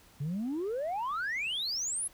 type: exponential sweep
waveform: sine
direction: up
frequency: 135.1 to 11175 Hz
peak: -29 dBFS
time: 0.2-2.08 s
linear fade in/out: 10 ms
effects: tanh soft clip ceiling -29 dBFS + pink hiss -59 dBFS RMS until 2.13 s